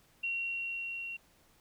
sine tone with level ramp, 2742 Hz, F7, 32 cents flat, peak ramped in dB -31 to -38 dBFS, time 0.23-1.17 s, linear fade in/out 10 ms, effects pink hiss -66 dBFS RMS until 1.6 s

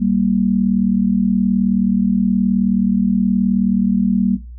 sine tone pair together, 194.15 / 233.1 Hz, G3 / A#3, -16 / 0 cents, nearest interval minor third, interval 316 cents, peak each -16 dBFS, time 0-4.37 s, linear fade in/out 20 ms, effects noise-tail reverb RT60 0.3 s tail -17 dB re dry + added 60 Hz sine -31 dBFS peak until 4.58 s

